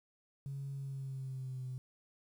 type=tone with pitch glide; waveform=sine; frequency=138.2 to 128.2 Hz; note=C#3 to C3; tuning=-5 to -35 cents; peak=-38 dBFS; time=0.46-1.78 s; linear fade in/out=0 ms; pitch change=-130 cents; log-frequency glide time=0.73-1.66 s; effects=tanh soft clip ceiling -34 dBFS + 11-bit